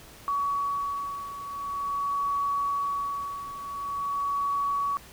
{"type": "beating tone pair", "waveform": "sine", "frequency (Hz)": [1128, 1128.46], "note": ["C#6", "C#6"], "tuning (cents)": [30, 31], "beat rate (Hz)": 0.46, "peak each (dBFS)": [-28, -33], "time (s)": [0.28, 4.97], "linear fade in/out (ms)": 0, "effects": ["pink hiss -49 dBFS RMS until 5.12 s"]}